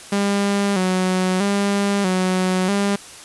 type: tone with vibrato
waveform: sawtooth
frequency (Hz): 192.7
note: G3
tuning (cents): -29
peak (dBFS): -13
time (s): 0.12-2.96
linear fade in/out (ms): 5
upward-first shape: square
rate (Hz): 0.78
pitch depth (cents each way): 71
effects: white hiss -39 dBFS RMS until 3.24 s + resampled to 24000 Hz